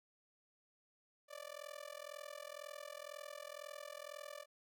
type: tone with amplitude modulation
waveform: sawtooth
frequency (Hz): 587.3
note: D5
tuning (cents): 0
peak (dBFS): -40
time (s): 1.28-4.46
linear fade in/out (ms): 50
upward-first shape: sine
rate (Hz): 42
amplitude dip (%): 100
effects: none